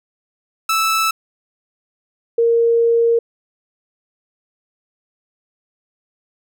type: tone pair in turn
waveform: sawtooth / sine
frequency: 1314 / 464.6 Hz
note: E6 / A#4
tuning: -6 / -6 cents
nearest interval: octave + tritone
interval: 1800 cents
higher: first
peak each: -11 dBFS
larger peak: neither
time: 0.69-1.11 / 2.38-3.19 s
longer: second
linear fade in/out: 5 ms
effects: none